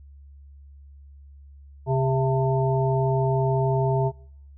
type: harmonic tone with a mistuned harmonic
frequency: 133.5 Hz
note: C3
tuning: 35 cents sharp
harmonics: 1 / 3 / 5 / 7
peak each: -21 / -26 / -28 / -29 dBFS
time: 1.86-4.12 s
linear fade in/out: 50 ms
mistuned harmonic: 7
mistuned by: -71 cents
effects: noise-tail reverb RT60 0.7 s tail -26 dB re dry + added 70 Hz sine -44 dBFS peak until 4.57 s